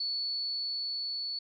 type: tone with level ramp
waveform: sine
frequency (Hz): 4435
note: C#8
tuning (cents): 0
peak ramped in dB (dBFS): -30 to -33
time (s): 0-1.39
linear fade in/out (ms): 5
effects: none